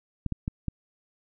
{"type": "clicks", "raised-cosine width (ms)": 5, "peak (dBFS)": -16, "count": 4, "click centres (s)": [0.263, 0.323, 0.479, 0.683], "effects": []}